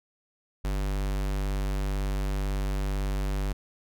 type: tone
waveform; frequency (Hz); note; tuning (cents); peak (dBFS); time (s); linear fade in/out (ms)
square; 49; G1; 0; -27; 0.64-3.53; 10
effects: none